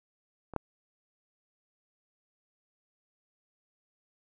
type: clicks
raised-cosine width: 1 ms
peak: -28 / -15 dBFS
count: 2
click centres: 0.537 / 0.563 s
effects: none